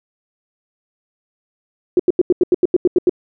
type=tone bursts; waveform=sine; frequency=358.5 Hz; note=F4; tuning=45 cents sharp; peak=-8 dBFS; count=11; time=1.97-3.095 s; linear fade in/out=2 ms; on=25 ms; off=85 ms; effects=none